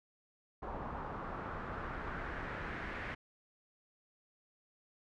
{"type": "noise with low-pass filter sweep", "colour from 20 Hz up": "pink", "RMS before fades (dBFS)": -42, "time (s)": [0.62, 3.15], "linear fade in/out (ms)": 10, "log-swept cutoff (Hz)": [1000, 2000], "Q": 2.3, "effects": []}